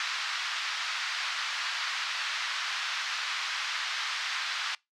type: band-pass noise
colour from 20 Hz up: pink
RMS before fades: -33 dBFS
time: 0-4.75 s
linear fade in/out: 2 ms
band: 1200 to 5100 Hz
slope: 24 dB/octave
effects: noise-tail reverb RT60 0.2 s tail -24 dB re dry